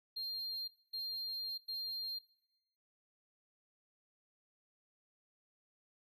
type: tone bursts at uneven times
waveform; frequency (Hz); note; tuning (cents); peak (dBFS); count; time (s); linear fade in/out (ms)
triangle; 4198; C8; +5; -37; 3; 0.16-0.68 / 0.93-1.58 / 1.68-2.19; 10
effects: noise-tail reverb RT60 0.8 s tail -18 dB re dry